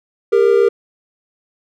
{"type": "tone pair together", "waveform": "triangle", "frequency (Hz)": [399.5, 466.2], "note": ["G4", "A#4"], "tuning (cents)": [33, 0], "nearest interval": "minor third", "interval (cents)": 267, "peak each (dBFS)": -10, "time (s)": [0.32, 0.69], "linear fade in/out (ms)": 10, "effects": []}